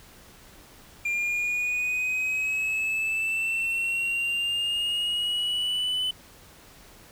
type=exponential sweep; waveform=triangle; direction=up; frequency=2393 to 3018 Hz; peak=-23 dBFS; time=1.05-6.11 s; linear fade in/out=5 ms; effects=pink hiss -51 dBFS RMS until 7.11 s